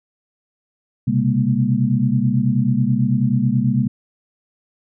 sine tone cluster, 125.8 / 135 / 202.6 / 234.7 Hz, B2 / C#3 / G#3 / A#3, +32 / -45 / -43 / +12 cents, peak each -20 dBFS, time 1.07-3.88 s, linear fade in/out 10 ms, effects none

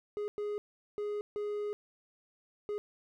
triangle tone bursts at uneven times, 415.3 Hz, G#4, in tune, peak -31 dBFS, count 5, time 0.17-0.28 / 0.38-0.58 / 0.98-1.21 / 1.36-1.73 / 2.69-2.78 s, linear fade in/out 0 ms, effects none

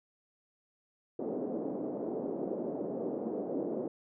pink band-pass noise, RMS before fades -36 dBFS, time 1.19-3.88 s, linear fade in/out 5 ms, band 240 to 550 Hz, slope 24 dB/octave, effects none

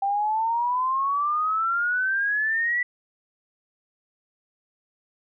sine exponential sweep, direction up, 784 to 1974 Hz, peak -21 dBFS, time 0.02-2.83 s, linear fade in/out 5 ms, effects none

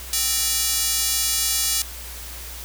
square tone with high-pass filter, 261.6 Hz, C4, in tune, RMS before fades -22 dBFS, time 0.13-1.82 s, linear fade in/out 2 ms, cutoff 5500 Hz, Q 0.82, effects added 60 Hz sine -37 dBFS peak until 2.64 s + white hiss -37 dBFS RMS until 2.64 s

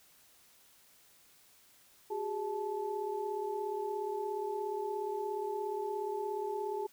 sine tone cluster, 376.3 / 413.3 / 869 Hz, F#4 / G#4 / A5, +29 / -8 / -22 cents, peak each -40 / -36 / -39 dBFS, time 2.1-6.87 s, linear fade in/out 10 ms, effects white hiss -63 dBFS RMS until 6.92 s

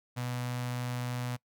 sawtooth tone with notch filter, 123.47 Hz, B2, in tune, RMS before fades -35 dBFS, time 0.16-1.37 s, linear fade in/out 20 ms, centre 360 Hz, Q 1.4, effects noise-tail reverb RT60 0.1 s tail -22 dB re dry

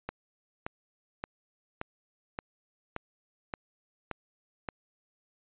click train, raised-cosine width 0.5 ms, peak -19 dBFS, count 9, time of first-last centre 0.09-4.688 s, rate 1.74 Hz, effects resampled to 8000 Hz

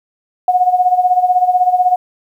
sine tone with tremolo, 728 Hz, F#5, 28 cents flat, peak -6 dBFS, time 0.48-1.96 s, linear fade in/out 2 ms, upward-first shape sine, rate 16 Hz, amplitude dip 75%, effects 8-bit

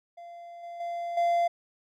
triangle tone with level steps, 689 Hz, F5, 24 cents flat, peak -40 / -36 / -29 / -20 dBFS, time 0.17-1.48 s, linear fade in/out 10 ms, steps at 0.63 / 0.8 / 1.17 s, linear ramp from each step 5 ms, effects none

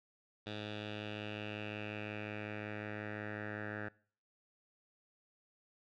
10% pulse tone with low-pass filter sweep, 105.5 Hz, G#2, 28 cents sharp, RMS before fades -43 dBFS, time 0.46-3.89 s, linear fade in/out 10 ms, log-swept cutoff 3500 to 1700 Hz, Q 4.3, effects noise-tail reverb RT60 0.5 s tail -23 dB re dry

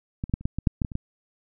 clicks, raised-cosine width 5 ms, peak -16 / -26 / -9 / -29 / -11 / -15 / -6 / -11 / -15 / -24 / -14 dBFS, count 11, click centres 0.239 / 0.296 / 0.339 / 0.41 / 0.455 / 0.586 / 0.672 / 0.818 / 0.848 / 0.918 / 0.954 s, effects none

